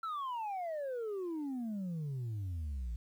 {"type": "exponential sweep", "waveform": "sine", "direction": "down", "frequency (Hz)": [1358, 54.7], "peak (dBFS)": -33, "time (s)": [0.03, 2.96], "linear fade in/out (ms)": 5, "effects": ["tanh soft clip ceiling -35 dBFS", "11-bit"]}